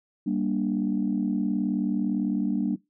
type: chord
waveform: sine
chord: G minor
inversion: none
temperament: just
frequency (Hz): 196 / 235.2 / 294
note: G3 / Bb3 / D4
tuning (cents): 0 / +16 / +2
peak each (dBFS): -27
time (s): 0.26-2.76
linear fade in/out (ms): 10
effects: noise-tail reverb RT60 0.2 s tail -21 dB re dry + tanh soft clip ceiling -15 dBFS